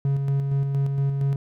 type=tone with tremolo; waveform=triangle; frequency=138.59 Hz; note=C#3; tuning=in tune; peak=-17 dBFS; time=0.05-1.36 s; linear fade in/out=2 ms; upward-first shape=square; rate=4.3 Hz; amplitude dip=35%; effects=none